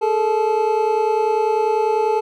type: tone cluster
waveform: triangle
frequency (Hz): 421.3 / 451.4 / 866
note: G#4 / A4 / A5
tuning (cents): +25 / +44 / -28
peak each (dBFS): -18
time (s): 0.01-2.21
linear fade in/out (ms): 20
effects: none